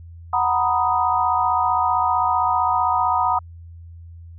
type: chord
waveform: sine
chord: B major seventh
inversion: second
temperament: equal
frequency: 740 / 932.3 / 987.8 / 1244.5 Hz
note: F#5 / A#5 / B5 / D#6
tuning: 0 / 0 / 0 / 0 cents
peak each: -22 dBFS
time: 0.33-3.39 s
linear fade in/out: 5 ms
effects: added 84 Hz sine -37 dBFS peak until 4.38 s